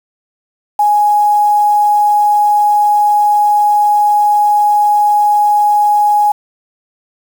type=tone with quantisation; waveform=sine; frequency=832 Hz; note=G#5; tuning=3 cents sharp; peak=-7 dBFS; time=0.79-6.32 s; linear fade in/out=5 ms; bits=5; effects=none